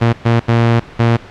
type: tone bursts at uneven times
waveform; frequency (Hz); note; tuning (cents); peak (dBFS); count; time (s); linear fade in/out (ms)
sawtooth; 116.54; A#2; 0; -5; 4; 0.01-0.13 / 0.25-0.4 / 0.48-0.8 / 0.99-1.17; 10
effects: pink hiss -36 dBFS RMS until 1.3 s + low-pass 3000 Hz 12 dB/octave